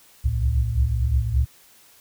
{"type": "tone cluster", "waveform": "sine", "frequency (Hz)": [63, 68.3, 71.7, 112.5], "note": ["B1", "C#2", "D2", "A2"], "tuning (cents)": [35, -25, -41, 39], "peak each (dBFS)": -24, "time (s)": [0.24, 1.46], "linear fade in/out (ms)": 20, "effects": ["white hiss -53 dBFS RMS until 2 s"]}